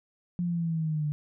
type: linear sweep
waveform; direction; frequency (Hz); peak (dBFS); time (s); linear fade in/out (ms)
sine; down; 177.2 to 147.2; -26; 0.39-1.12; 0
effects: none